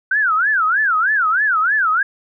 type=tone with vibrato; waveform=sine; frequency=1480 Hz; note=F#6; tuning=in tune; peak=-13 dBFS; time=0.11-2.03 s; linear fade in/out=5 ms; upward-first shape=sine; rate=3.2 Hz; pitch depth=290 cents each way; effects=none